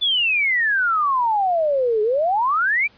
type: exponential two-way sweep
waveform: sine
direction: down then up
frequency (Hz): 3520 to 415.3 to 2421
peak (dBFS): -16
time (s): 0.01-2.88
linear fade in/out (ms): 20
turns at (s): 2.02
effects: pink hiss -53 dBFS RMS until 2.97 s + resampled to 11025 Hz